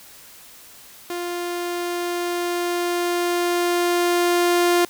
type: tone with level ramp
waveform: sawtooth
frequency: 350 Hz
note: F4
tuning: 4 cents sharp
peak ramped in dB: -22 to -11 dBFS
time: 1.1-4.85 s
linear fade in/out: 2 ms
effects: white hiss -45 dBFS RMS until 4.89 s